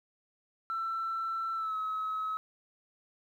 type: tone with pitch glide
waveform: sine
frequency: 1338 to 1283.5 Hz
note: E6 to E6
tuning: +25 to -47 cents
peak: -30 dBFS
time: 0.7-2.37 s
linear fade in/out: 0 ms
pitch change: -72 cents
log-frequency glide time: 1.55-1.76 s
effects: tanh soft clip ceiling -28 dBFS + 11-bit